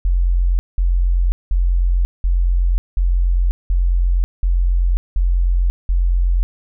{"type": "tone bursts", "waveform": "sine", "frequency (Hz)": 44.12, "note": "F1", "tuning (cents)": 18, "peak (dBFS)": -12, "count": 9, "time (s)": [0.05, 6.43], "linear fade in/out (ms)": 0, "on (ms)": 540, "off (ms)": 190, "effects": []}